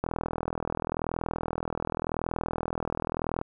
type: click train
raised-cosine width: 1 ms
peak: -15 dBFS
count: 139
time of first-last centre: 0.04-3.414 s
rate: 40.9 Hz
effects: none